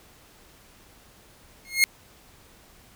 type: tone with exponential growth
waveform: sawtooth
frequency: 2149 Hz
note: C7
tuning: 46 cents sharp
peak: -9 dBFS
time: 1.65-1.84 s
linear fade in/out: 0 ms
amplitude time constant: 41 ms
effects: pink hiss -54 dBFS RMS until 2.95 s